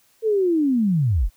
sine linear sweep, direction down, 455.7 to 30.79 Hz, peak -16 dBFS, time 0.22-1.3 s, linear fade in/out 50 ms, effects white hiss -60 dBFS RMS until 1.36 s

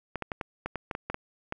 clicks, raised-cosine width 0.5 ms, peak -17 dBFS, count 11, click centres 0.157 / 0.223 / 0.318 / 0.412 / 0.66 / 0.757 / 0.912 / 0.951 / 1.1 / 1.144 / 1.524 s, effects none

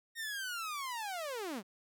sawtooth linear sweep, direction down, 1864.7 to 173.1 Hz, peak -34 dBFS, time 0.15-1.63 s, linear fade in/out 50 ms, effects none

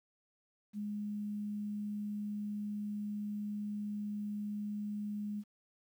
sine tone with quantisation, 207.7 Hz, G#3, in tune, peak -36 dBFS, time 0.73-5.44 s, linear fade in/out 50 ms, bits 11, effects none

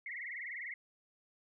sine tone with vibrato, 2023 Hz, B6, 41 cents sharp, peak -40 dBFS, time 0.06-0.74 s, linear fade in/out 2 ms, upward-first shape triangle, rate 20 Hz, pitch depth 180 cents each way, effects none

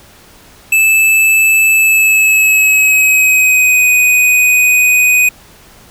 square tone with pitch glide, 2624 to 2493 Hz, E7 to D#7, -9 to +3 cents, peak -7 dBFS, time 0.72-5.29 s, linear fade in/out 5 ms, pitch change -88 cents, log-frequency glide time 1.72-3.92 s, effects pink hiss -41 dBFS RMS until 5.9 s

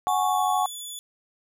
sine chord, F# suspended second, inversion none, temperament just, 740 / 832.5 / 1110 Hz, F#5 / G#5 / C#6, 0 / +4 / +2 cents, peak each -24 / -25 / -26 dBFS, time 0.07-0.66 s, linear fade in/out 0 ms
15% pulse tone with pitch glide, 3520 to 3448 Hz, A7 to A7, 0 to -36 cents, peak -28 dBFS, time 0.08-0.99 s, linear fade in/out 0 ms, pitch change -36 cents, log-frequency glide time 0.22-0.44 s
effects none

